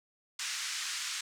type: band-pass noise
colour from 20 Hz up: white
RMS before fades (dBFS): -37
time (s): 0.39-1.21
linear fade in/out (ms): 5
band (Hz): 1300 to 7400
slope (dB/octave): 24
effects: none